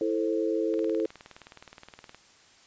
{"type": "chord", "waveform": "sine", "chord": "A minor", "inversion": "second", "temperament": "just", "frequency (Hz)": [330, 440, 528], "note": ["E4", "A4", "C5"], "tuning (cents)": [2, 0, 16], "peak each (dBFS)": [-28, -28, -32], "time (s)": [0.01, 1.06], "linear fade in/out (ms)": 2}
{"type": "click train", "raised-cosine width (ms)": 0.3, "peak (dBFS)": -29, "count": 28, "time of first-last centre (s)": [0.74, 2.146], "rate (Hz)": 19.2}
{"effects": ["white hiss -57 dBFS RMS until 2.66 s", "resampled to 16000 Hz"]}